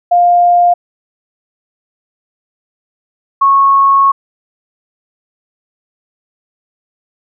sine tone pair in turn, 703 / 1099.6 Hz, F5 / C#6, +11 / -14 cents, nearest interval minor sixth, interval 775 cents, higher second, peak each -5 dBFS, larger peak neither, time 0.11-0.74 / 3.41-4.12 s, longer second, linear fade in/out 10 ms, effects none

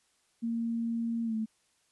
sine tone with pitch glide, 230.9 to 219.8 Hz, A#3 to A3, -16 to -2 cents, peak -29 dBFS, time 0.42-1.46 s, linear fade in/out 20 ms, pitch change -86 cents, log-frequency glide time 1.24-1.35 s, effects white hiss -71 dBFS RMS until 1.91 s + resampled to 24000 Hz

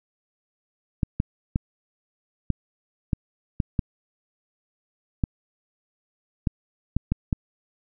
clicks, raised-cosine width 5 ms, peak -9 dBFS, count 12, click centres 1.032 / 1.201 / 1.559 / 2.503 / 3.132 / 3.602 / 3.792 / 5.238 / 6.472 / 6.966 / 7.12 / 7.328 s, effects none

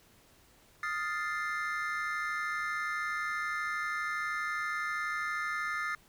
triangle chord, F dominant seventh, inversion third, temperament equal, 1244.5 / 1396.9 / 1760 / 2093 Hz, Eb6 / F6 / A6 / C7, 0 / 0 / 0 / 0 cents, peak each -35 / -37 / -35 / -37 dBFS, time 0.83-5.95 s, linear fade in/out 2 ms, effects pink hiss -62 dBFS RMS until 6.08 s

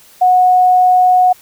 sine tone, 732 Hz, F#5, 19 cents flat, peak -6 dBFS, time 0.21-1.33 s, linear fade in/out 10 ms, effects white hiss -44 dBFS RMS until 1.41 s

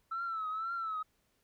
sine tone with vibrato, 1318.5 Hz, E6, in tune, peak -33 dBFS, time 0.11-1.03 s, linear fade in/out 10 ms, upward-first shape triangle, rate 2 Hz, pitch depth 91 cents each way, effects tanh soft clip ceiling -30 dBFS + pink hiss -75 dBFS RMS until 1.43 s

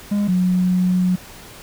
triangle / sine tone pair in turn, 204.6 / 182.28 Hz, G#3 / F#3, -26 / -26 cents, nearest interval major second, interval 200 cents, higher first, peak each -14 dBFS, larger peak neither, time 0.11-0.28 / 0.28-1.16 s, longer second, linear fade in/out 10 ms, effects pink hiss -40 dBFS RMS until 1.62 s

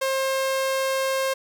sawtooth tone, 533 Hz, C5, 32 cents sharp, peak -18 dBFS, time 0.01-1.34 s, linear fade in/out 10 ms, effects none

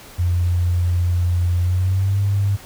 sine tone with pitch glide, 88 to 99.92 Hz, F2 to G2, +14 to +34 cents, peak -15 dBFS, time 0.18-2.57 s, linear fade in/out 20 ms, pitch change +220 cents, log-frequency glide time 1.6-2.2 s, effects pink hiss -41 dBFS RMS until 2.65 s

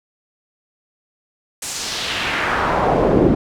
brown noise with band-pass filter sweep, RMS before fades -18 dBFS, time 1.62-3.35 s, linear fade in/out 5 ms, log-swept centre 8600 to 300 Hz, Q 1.6, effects none

